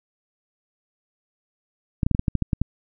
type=clicks; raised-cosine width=5 ms; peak=-8 dBFS; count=10; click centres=2.032 / 2.065 / 2.113 / 2.149 / 2.194 / 2.282 / 2.353 / 2.423 / 2.532 / 2.616 s; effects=none